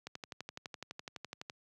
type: click train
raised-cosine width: 0.2 ms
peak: -25 dBFS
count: 18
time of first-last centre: 0.07-1.499 s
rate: 11.9 Hz
effects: high-pass 100 Hz 12 dB/octave